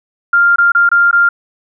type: tone with dropouts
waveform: sine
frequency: 1396.9 Hz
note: F6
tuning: in tune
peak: -6 dBFS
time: 0.33-1.29 s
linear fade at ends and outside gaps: 5 ms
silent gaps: 0.56-0.583 / 0.72-0.749 / 0.891-0.915 / 1.112-1.128 s
effects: none